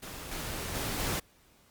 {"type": "noise with level steps", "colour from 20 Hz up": "pink", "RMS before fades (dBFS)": [-42, -37, -34, -32], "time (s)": [0.02, 1.2], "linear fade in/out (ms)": 10, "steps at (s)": [0.31, 0.74, 0.99], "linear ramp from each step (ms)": 10, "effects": ["pink hiss -63 dBFS RMS until 1.7 s", "Opus 48 kbps"]}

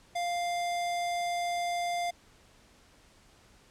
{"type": "tone", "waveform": "square", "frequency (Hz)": 698.5, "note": "F5", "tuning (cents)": 0, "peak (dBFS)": -30, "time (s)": [0.15, 2.11], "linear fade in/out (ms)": 10, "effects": ["pink hiss -60 dBFS RMS until 3.7 s", "low-pass 9000 Hz 12 dB/octave"]}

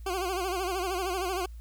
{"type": "tone with vibrato", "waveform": "20% pulse", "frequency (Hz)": 369.3, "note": "F#4", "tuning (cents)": -3, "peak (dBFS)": -24, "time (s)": [0.06, 1.46], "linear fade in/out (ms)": 5, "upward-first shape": "sine", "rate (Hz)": 13, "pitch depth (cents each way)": 100, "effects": ["added 57 Hz sine -40 dBFS peak until 1.6 s", "white hiss -65 dBFS RMS until 1.6 s"]}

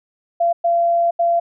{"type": "tone bursts at uneven times", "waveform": "sine", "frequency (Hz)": 684, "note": "F5", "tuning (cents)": -36, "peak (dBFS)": -13, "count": 3, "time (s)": [[0.4, 0.53], [0.64, 1.11], [1.19, 1.4]], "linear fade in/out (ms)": 10, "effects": []}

